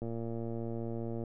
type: click train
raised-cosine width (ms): 2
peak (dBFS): -26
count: 141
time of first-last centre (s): 0.02-1.237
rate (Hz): 115
effects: none